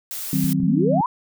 blue noise, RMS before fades -30 dBFS, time 0.11-0.53 s, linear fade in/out 0 ms
sine chord, C diminished, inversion first, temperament just, 156.98 / 188.37 / 261.6 Hz, Eb3 / Gb3 / C4, +16 / +31 / 0 cents, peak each -22 dBFS, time 0.33-1.01 s, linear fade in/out 2 ms
clicks, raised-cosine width 5 ms, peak -20 dBFS, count 2, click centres 0.442 / 0.635 s
sine exponential sweep, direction up, 142.4 to 1046.5 Hz, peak -18 dBFS, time 0.6-1.06 s, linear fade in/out 2 ms
effects none

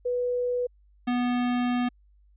sine / square tone pair in turn, 491.9 / 245.5 Hz, B4 / B3, -7 / -10 cents, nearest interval octave, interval 1203 cents, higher first, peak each -24 dBFS, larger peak neither, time 0.05-0.67 / 1.07-1.89 s, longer second, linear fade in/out 10 ms, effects added 50 Hz sine -56 dBFS peak until 2.36 s + resampled to 8000 Hz

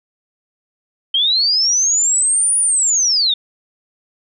sine linear two-way sweep, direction up then down, 3100 to 9740 to 3522 Hz, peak -12 dBFS, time 1.14-3.34 s, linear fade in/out 5 ms, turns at 2.58 s, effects none

